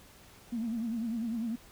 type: tone with vibrato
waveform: sine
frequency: 228.9 Hz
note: A#3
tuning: 31 cents flat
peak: -30 dBFS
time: 0.52-1.56 s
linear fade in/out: 10 ms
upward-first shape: triangle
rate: 10 Hz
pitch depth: 110 cents each way
effects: tanh soft clip ceiling -26 dBFS + pink hiss -56 dBFS RMS until 1.71 s